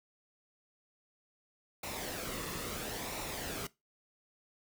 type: noise with flanger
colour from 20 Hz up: pink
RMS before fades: -40 dBFS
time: 1.83-3.67 s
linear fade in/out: 5 ms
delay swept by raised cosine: 0.62 to 1.31 ms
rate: 0.74 Hz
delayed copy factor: -0.5
effects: noise-tail reverb RT60 0.2 s tail -19 dB re dry